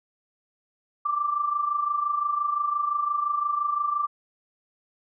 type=tone with amplitude modulation; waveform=sine; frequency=1174.7 Hz; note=D6; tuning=in tune; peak=-20 dBFS; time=1.05-4.07 s; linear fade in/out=10 ms; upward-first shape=sine; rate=25.8 Hz; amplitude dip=65%; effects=none